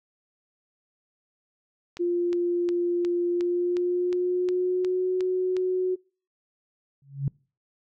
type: click train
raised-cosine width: 0.2 ms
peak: -22 dBFS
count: 11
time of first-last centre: 1.97-5.567 s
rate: 2.78 Hz
type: tone with pitch glide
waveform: sine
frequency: 349.2 to 368.7 Hz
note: F4 to F#4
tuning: 0 to -6 cents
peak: -22 dBFS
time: 1.99-5.96 s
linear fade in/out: 20 ms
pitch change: +94 cents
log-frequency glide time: 3.29-5.08 s
type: tone with exponential growth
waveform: sine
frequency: 138.59 Hz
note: C#3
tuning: in tune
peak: -19 dBFS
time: 7.02-7.28 s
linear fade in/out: 2 ms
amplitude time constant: 56 ms
effects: noise-tail reverb RT60 0.4 s tail -26 dB re dry